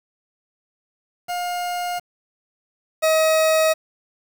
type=tone pair in turn; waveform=40% pulse; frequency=710 / 634.4 Hz; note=F5 / D#5; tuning=+28 / +33 cents; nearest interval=major second; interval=195 cents; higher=first; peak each=-23 / -14 dBFS; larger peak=second; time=1.28-2 / 3.02-3.74 s; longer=neither; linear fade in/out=20 ms; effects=7-bit